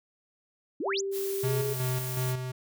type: exponential sweep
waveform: sine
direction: up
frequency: 250.2 to 7570 Hz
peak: -29 dBFS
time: 0.8-1.01 s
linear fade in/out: 5 ms
type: tone with pitch glide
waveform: sine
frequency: 392 to 417.7 Hz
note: G4 to G#4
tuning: 0 to +10 cents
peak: -29 dBFS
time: 0.85-1.74 s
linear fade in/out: 10 ms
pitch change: +110 cents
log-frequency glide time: 1.41-1.54 s
type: noise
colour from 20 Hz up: blue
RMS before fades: -38 dBFS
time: 1.11-2.35 s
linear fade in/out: 50 ms
type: tone with tremolo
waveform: square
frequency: 127.9 Hz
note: C3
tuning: 39 cents flat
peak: -28 dBFS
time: 1.43-2.52 s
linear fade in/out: 10 ms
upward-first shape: square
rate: 2.7 Hz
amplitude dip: 45%
effects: none